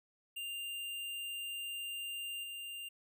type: tone with level steps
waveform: square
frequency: 2794 Hz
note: F7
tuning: in tune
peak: -40 / -43 dBFS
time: 0.36-2.89 s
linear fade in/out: 10 ms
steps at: 2.43 s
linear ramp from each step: 10 ms
effects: none